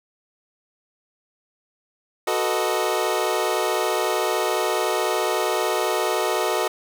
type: chord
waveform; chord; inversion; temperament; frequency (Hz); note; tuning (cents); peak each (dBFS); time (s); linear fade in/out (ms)
25% pulse; B dominant seventh; second; equal; 370 / 440 / 493.9 / 622.3; F#4 / A4 / B4 / D#5; 0 / 0 / 0 / 0; -22 / -22 / -25 / -22; 2.27-6.68; 5
effects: none